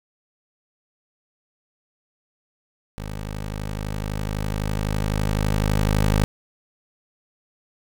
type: tone with level ramp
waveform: 15% pulse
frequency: 51.91 Hz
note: G#1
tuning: in tune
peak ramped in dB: -24 to -10 dBFS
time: 2.98-6.24 s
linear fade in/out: 0 ms
effects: none